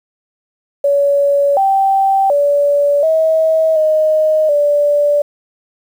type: tone with pitch steps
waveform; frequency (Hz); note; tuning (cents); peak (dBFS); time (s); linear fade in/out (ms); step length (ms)
sine; 566 / 779 / 574 / 640 / 622 / 583; C#5 / G5 / D5 / D#5 / D#5 / D5; +36 / -11 / -40 / +49 / -1 / -13; -9; 0.84-5.22; 5; 730
effects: 7-bit